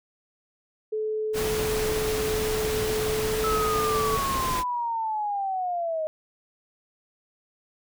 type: tone with pitch glide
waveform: sine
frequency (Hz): 432.2 to 437.2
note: A4 to A4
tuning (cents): -31 to -11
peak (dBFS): -25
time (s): 0.92-4.17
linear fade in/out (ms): 10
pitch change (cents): +20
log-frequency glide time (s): 3.06-3.6
type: noise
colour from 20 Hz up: pink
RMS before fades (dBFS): -30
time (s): 1.33-4.64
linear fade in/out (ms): 50
type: linear sweep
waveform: sine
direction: down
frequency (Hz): 1312 to 617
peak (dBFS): -25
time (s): 3.44-6.07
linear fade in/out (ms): 0
effects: none